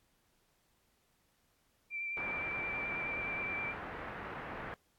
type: tone with vibrato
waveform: sine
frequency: 2349 Hz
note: D7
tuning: in tune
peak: -36 dBFS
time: 1.9-3.75 s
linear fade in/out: 50 ms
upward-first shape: sine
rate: 9.5 Hz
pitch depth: 19 cents each way
type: low-pass noise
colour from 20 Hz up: white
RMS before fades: -44 dBFS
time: 2.17-4.74 s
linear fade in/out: 0 ms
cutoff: 1800 Hz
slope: 24 dB/octave
effects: pink hiss -74 dBFS RMS until 4.98 s + AAC 64 kbps